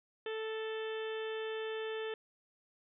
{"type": "harmonic tone", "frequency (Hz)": 440, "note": "A4", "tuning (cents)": 0, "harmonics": [1, 2, 3, 4, 5, 6, 7, 8], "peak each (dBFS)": [-37, -50, -51, -47, -57, -51, -51, -53], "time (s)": [0.26, 2.14], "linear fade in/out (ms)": 2, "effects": []}